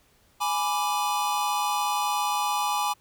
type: chord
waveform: square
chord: G# diminished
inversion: none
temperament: equal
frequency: 830.6 / 987.8 / 1174.7 Hz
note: G#5 / B5 / D6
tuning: 0 / 0 / 0 cents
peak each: -28 / -30 / -30 dBFS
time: 0.4-2.94 s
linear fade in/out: 20 ms
effects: pink hiss -62 dBFS RMS until 3 s